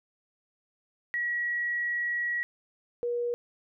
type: tone pair in turn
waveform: sine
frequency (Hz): 1918 / 479.5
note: A#6 / A#4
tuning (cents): +49 / +49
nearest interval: 2 octaves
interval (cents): 2400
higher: first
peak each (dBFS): -27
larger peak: neither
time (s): 1.14-2.43 / 3.03-3.34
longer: first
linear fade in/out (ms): 0
effects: none